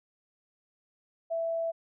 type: tone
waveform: sine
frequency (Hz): 662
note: E5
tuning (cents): +7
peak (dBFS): -28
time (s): 1.3-1.72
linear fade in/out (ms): 20
effects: none